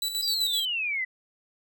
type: tone with tremolo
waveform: sawtooth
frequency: 3951 Hz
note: B7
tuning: in tune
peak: -23 dBFS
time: 0.02-0.65 s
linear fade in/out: 2 ms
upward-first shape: square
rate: 7.8 Hz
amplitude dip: 55%
type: exponential sweep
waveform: sine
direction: down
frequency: 4978 to 1975.5 Hz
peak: -26 dBFS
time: 0.22-1.05 s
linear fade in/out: 10 ms
effects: none